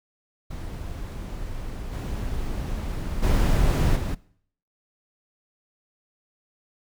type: noise with level steps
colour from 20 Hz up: brown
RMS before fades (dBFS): -33 / -29 / -19 / -26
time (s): 0.5-4.15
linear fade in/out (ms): 10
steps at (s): 1.92 / 3.22 / 3.95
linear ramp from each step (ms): 20
effects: noise-tail reverb RT60 0.6 s tail -21 dB re dry